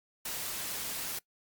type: noise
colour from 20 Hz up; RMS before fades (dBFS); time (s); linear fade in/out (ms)
white; -37; 0.25-1.19; 5
effects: noise-tail reverb RT60 0.1 s tail -22 dB re dry + Opus 48 kbps